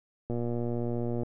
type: click train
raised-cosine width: 2 ms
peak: -20 dBFS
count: 112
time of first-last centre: 0.3-1.233 s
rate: 119 Hz
effects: none